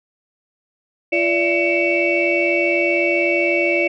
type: tone cluster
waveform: sine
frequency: 343.2 / 579 / 667 / 2248 / 2667 Hz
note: F4 / D5 / E5 / C#7 / E7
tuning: -30 / -25 / +20 / +24 / +20 cents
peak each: -20 / -20 / -26 / -19 / -22 dBFS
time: 1.12-3.88 s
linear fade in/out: 10 ms
effects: tanh soft clip ceiling -6 dBFS